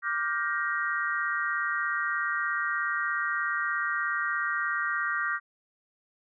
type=chord; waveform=sine; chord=G minor seventh; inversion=second; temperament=just; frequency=1176 / 1411.2 / 1568 / 1881.6 Hz; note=D6 / F6 / G6 / Bb6; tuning=+2 / +18 / 0 / +16 cents; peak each=-32 dBFS; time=0.02-5.4 s; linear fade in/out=50 ms; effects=none

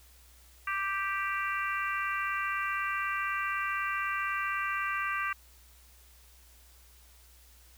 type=harmonic tone; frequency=392 Hz; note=G4; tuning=in tune; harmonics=3 / 4 / 5 / 6 / 7; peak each=-33 / -35 / -37 / -39 / -40 dBFS; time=0.67-5.33 s; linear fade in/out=5 ms; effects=added 61 Hz sine -57 dBFS peak until 7.77 s + white hiss -60 dBFS RMS until 7.77 s

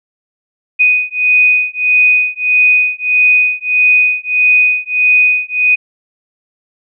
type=beating tone pair; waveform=sine; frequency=2489 / 2490.6 Hz; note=D#7 / D#7; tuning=0 / +1 cents; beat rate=1.6 Hz; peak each=-11 dBFS; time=0.79-5.76 s; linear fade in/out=20 ms; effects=none

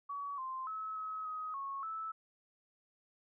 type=tone with pitch steps; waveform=sine; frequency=1132 / 1045 / 1292 / 1281 / 1261 / 1099 / 1311 Hz; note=C#6 / C6 / E6 / E6 / D#6 / C#6 / E6; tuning=+36 / -2 / -35 / -50 / +23 / -15 / -10 cents; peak=-38 dBFS; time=0.09-2.12 s; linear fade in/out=10 ms; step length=290 ms; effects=none

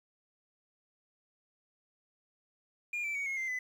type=tone with pitch steps; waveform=sine; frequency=2417 / 2329 / 2245 / 2163 / 2085 / 2009 Hz; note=D7 / D7 / C#7 / C#7 / C7 / B6; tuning=+49 / -15 / +21 / -43 / -7 / +29 cents; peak=-30 dBFS; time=2.93-3.59 s; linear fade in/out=5 ms; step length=110 ms; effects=tanh soft clip ceiling -32 dBFS + 10-bit

